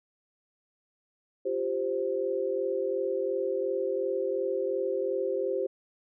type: chord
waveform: sine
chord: F suspended second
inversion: none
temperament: equal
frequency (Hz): 349.2 / 392 / 523.3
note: F4 / G4 / C5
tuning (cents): 0 / 0 / 0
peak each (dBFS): -35 / -30 / -30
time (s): 1.45-5.67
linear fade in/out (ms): 10
effects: none